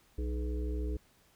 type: harmonic tone with a mistuned harmonic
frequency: 61.74 Hz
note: B1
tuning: in tune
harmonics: 1 / 3 / 5 / 7 / 8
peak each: -32 / -49 / -42 / -43 / -51 dBFS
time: 0.18-0.97 s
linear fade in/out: 5 ms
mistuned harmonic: 7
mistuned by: -48 cents
effects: pink hiss -66 dBFS RMS until 1.35 s